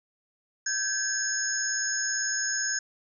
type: tone cluster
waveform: sine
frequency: 1557 / 1675 / 5250 / 6640 Hz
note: G6 / G#6 / E8 / G#8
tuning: -12 / +14 / -8 / -1 cents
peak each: -32 / -34 / -34 / -29 dBFS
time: 0.66-2.79 s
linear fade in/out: 5 ms
effects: none